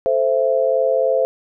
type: chord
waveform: sine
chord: A minor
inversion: none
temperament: equal with one note detuned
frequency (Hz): 440 / 523.3 / 665.4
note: A4 / C5 / E5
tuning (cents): 0 / 0 / +16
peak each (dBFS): -22 / -16 / -20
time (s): 0.06-1.25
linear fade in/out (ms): 0
effects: none